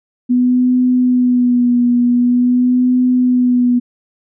sine tone with vibrato, 246.9 Hz, B3, in tune, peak -9 dBFS, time 0.29-3.8 s, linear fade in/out 20 ms, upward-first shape sine, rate 0.46 Hz, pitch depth 31 cents each way, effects none

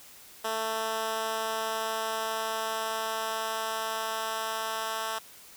10% pulse tone with high-pass filter sweep, 221.9 Hz, A3, 15 cents sharp, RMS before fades -32 dBFS, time 0.44-5.19 s, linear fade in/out 10 ms, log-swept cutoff 500 to 850 Hz, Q 0.81, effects white hiss -51 dBFS RMS until 5.56 s

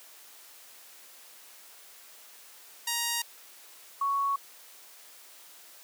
5% pulse / sine tone pair in turn, 940 / 1112.5 Hz, A#5 / C#6, +14 / +6 cents, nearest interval minor third, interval 292 cents, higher second, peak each -16 / -25 dBFS, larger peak first, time 2.87-3.22 / 4.01-4.36 s, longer neither, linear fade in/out 5 ms, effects white hiss -52 dBFS RMS until 5.83 s + high-pass 400 Hz 12 dB/octave

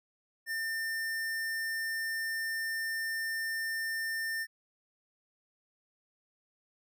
square tone, 1800 Hz, A6, 39 cents sharp, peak -33 dBFS, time 0.46-4.47 s, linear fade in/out 50 ms, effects none

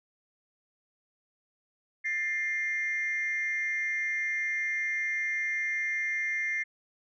sine tone pair together, 1774.8 / 2100 Hz, A6 / C7, +14 / +6 cents, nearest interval minor third, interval 292 cents, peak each -32 / -28 dBFS, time 2.04-6.64 s, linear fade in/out 20 ms, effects tanh soft clip ceiling -23 dBFS

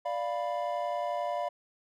triangle chord, B diminished, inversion first, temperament equal, 587.3 / 698.5 / 987.8 Hz, D5 / F5 / B5, 0 / 0 / 0 cents, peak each -32 / -31 / -35 dBFS, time 0.05-1.49 s, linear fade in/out 10 ms, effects none

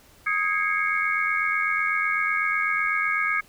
sine tone cluster, 1254 / 1642 / 2143 / 2231 Hz, D#6 / G#6 / C7 / C#7, +13 / -20 / +41 / +11 cents, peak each -27 dBFS, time 0.26-3.41 s, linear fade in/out 10 ms, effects pink hiss -54 dBFS RMS until 3.48 s

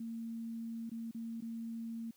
sine tone with dropouts, 228.5 Hz, A#3, 34 cents flat, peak -39 dBFS, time 0-2.11 s, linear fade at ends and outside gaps 5 ms, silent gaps 0.896-0.915 / 1.112-1.146 / 1.407-1.421 s, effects white hiss -69 dBFS RMS until 2.16 s

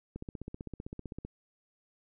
click train, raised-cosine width 3 ms, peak -27 dBFS, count 18, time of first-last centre 0.16-1.25 s, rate 15.6 Hz, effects none

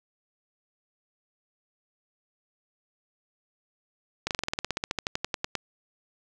slowing click train, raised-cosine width 0.2 ms, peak -10 dBFS, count 20, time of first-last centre 4.27-5.553 s, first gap 38 ms, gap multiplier 1.06, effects none

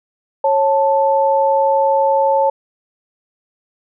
sine tone pair together, 548.3 / 880 Hz, C#5 / A5, -19 / 0 cents, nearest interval minor sixth, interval 819 cents, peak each -14 dBFS, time 0.44-2.5 s, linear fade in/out 5 ms, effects none

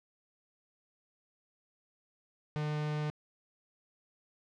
45% pulse tone, 150.6 Hz, D3, 44 cents sharp, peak -32 dBFS, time 2.56-3.1 s, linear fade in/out 0 ms, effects low-pass 4000 Hz 12 dB/octave

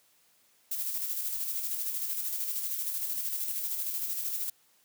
violet noise with tremolo, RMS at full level -32 dBFS, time 0.71-4.5 s, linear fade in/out 5 ms, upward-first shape square, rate 13 Hz, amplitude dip 35%, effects white hiss -66 dBFS RMS until 4.84 s + high-pass 100 Hz 12 dB/octave

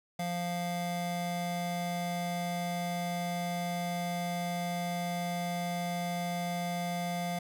square tone pair together, 174.62 / 698.5 Hz, F3 / F5, 0 / 0 cents, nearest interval 2 octaves, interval 2400 cents, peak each -35 / -36 dBFS, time 0.19-7.39 s, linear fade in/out 5 ms, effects none

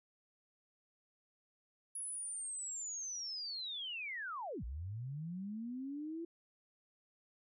sine linear two-way sweep, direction down then up, 10548 to 53.8 to 340.5 Hz, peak -40 dBFS, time 1.95-6.25 s, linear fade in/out 5 ms, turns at 4.64 s, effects none

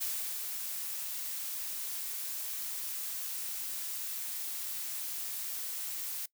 blue noise with ADSR envelope, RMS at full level -34 dBFS, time 0-6.26 s, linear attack 17 ms, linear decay 330 ms, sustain -4 dB, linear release 5 ms, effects noise-tail reverb RT60 0.1 s tail -21 dB re dry

